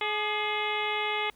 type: harmonic tone with a mistuned harmonic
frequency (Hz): 422.9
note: G#4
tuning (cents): +31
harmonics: 1 / 2 / 3 / 4 / 5 / 6 / 7 / 8 / 9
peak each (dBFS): -35 / -33 / -36 / -42 / -32 / -37 / -39 / -37 / -47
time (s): 0.01-1.3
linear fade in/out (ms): 2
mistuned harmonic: 3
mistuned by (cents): -62
effects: pink hiss -62 dBFS RMS until 1.35 s